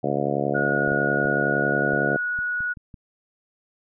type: harmonic tone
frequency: 70.9 Hz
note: C#2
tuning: 40 cents sharp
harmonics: 2 / 3 / 4 / 5 / 6 / 7 / 8 / 9 / 10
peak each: -30 / -30 / -30 / -30 / -30 / -30 / -30 / -30 / -30 dBFS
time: 0.03-2.17 s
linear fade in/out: 10 ms
type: tone with pitch glide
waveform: sine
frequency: 1451 to 1461.1 Hz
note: F#6 to F#6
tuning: -34 to -22 cents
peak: -23 dBFS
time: 0.54-2.74 s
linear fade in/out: 20 ms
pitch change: +12 cents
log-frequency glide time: 1.2-2.33 s
type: clicks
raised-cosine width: 5 ms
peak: -29 dBFS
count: 8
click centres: 0.88 / 0.92 / 1.253 / 1.934 / 2.389 / 2.606 / 2.772 / 2.942 s
effects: none